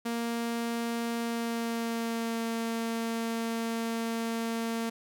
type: tone with pitch glide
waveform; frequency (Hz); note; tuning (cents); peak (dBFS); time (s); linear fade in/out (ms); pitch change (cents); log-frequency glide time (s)
sawtooth; 233.1 to 228.6; A#3 to A#3; 0 to -34; -26; 0.05-4.9; 10; -34; 1.17-2.43
effects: none